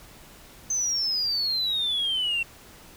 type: exponential sweep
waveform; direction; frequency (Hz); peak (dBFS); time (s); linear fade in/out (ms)
sine; down; 6272 to 2700; -22; 0.7-2.43; 5
effects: tanh soft clip ceiling -20 dBFS + pink hiss -49 dBFS RMS until 2.96 s